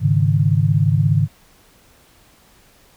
sine chord, Ab suspended fourth, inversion none, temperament equal, 103.83 / 138.59 / 155.56 Hz, Ab2 / Db3 / Eb3, 0 / 0 / 0 cents, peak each -17 dBFS, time 0-1.28 s, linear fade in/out 50 ms, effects pink hiss -52 dBFS RMS until 2.96 s

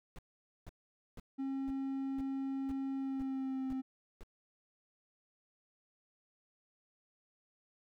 brown noise bursts, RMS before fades -47 dBFS, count 9, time 0.16-4.234 s, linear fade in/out 0 ms, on 26 ms, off 480 ms
triangle tone with pitch glide, 270 to 262.9 Hz, C#4 to C4, -45 to +8 cents, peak -33 dBFS, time 1.38-3.82 s, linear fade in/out 20 ms, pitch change -47 cents, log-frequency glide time 2.97-3.69 s
effects none

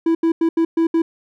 triangle tone bursts at uneven times, 329.6 Hz, E4, in tune, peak -11 dBFS, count 6, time 0.06-0.15 / 0.23-0.32 / 0.41-0.49 / 0.57-0.65 / 0.77-0.87 / 0.94-1.02 s, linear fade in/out 5 ms, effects none

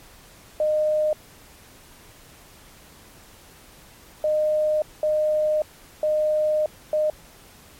sine tone bursts at uneven times, 612 Hz, D#5, 29 cents flat, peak -18 dBFS, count 5, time 0.6-1.13 / 4.24-4.82 / 5.03-5.62 / 6.03-6.66 / 6.93-7.1 s, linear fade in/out 2 ms, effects pink hiss -49 dBFS RMS until 7.79 s + MP3 64 kbps

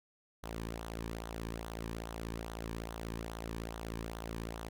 sawtooth tone with flanger, 56.3 Hz, A1, 40 cents sharp, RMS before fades -42 dBFS, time 0.43-4.69 s, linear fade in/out 10 ms, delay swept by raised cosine 0.4 to 1.5 ms, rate 2.4 Hz, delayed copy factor -0.6, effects none

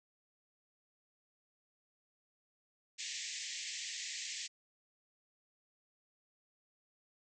white band-pass noise, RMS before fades -43 dBFS, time 2.98-4.48 s, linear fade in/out 20 ms, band 1800 to 7700 Hz, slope 96 dB/octave, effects none

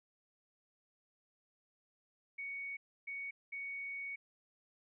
sine tone bursts at uneven times, 2231 Hz, C#7, 11 cents sharp, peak -40 dBFS, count 3, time 2.38-2.77 / 3.07-3.31 / 3.52-4.16 s, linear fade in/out 10 ms, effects none

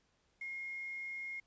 sine tone with quantisation, 2145 Hz, C7, 42 cents sharp, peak -40 dBFS, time 0.41-1.4 s, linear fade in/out 5 ms, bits 10, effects pink hiss -75 dBFS RMS until 1.46 s + resampled to 16000 Hz

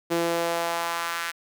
sawtooth tone with high-pass filter sweep, 169 Hz, E3, 43 cents sharp, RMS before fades -27 dBFS, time 0.1-1.32 s, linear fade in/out 20 ms, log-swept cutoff 340 to 1600 Hz, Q 1.8, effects none

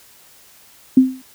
sine tone with exponential decay, 259.8 Hz, C4, 12 cents flat, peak -3 dBFS, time 0.97-1.22 s, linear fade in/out 5 ms, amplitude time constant 54 ms, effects white hiss -48 dBFS RMS until 1.34 s

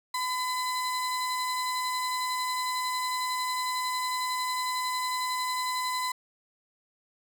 35% pulse tone pair together, 1010 / 4029 Hz, B5 / B7, +39 / +34 cents, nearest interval 2 octaves, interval 2395 cents, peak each -27 / -35 dBFS, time 0.14-6.12 s, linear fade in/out 5 ms, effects none

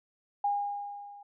sine tone with level ramp, 813 Hz, G#5, 37 cents flat, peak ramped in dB -24 to -47 dBFS, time 0.44-1.23 s, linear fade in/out 5 ms, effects none

